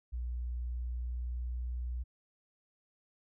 sine tone with pitch glide, 60.4 to 61 Hz, B1 to B1, -38 to -21 cents, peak -34 dBFS, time 0.12-2.04 s, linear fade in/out 20 ms, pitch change +17 cents, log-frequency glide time 0.39-1.65 s, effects none

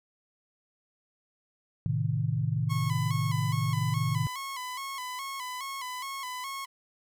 sine chord, A diminished, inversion none, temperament equal with one note detuned, 110 / 130.81 / 156.37 Hz, A2 / C3 / Eb3, 0 / 0 / +9 cents, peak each -30 dBFS, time 1.86-4.27 s, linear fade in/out 0 ms
sawtooth tone with vibrato, 1046.5 Hz, C6, in tune, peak -31 dBFS, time 2.69-6.66 s, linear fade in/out 20 ms, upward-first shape square, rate 2.4 Hz, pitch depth 74 cents each way
effects none

